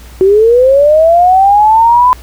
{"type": "linear sweep", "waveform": "sine", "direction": "up", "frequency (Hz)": [370, 1014], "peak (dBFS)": -3, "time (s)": [0.21, 2.13], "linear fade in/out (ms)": 0, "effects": ["added 60 Hz sine -30 dBFS peak until 2.22 s", "pink hiss -38 dBFS RMS until 2.22 s"]}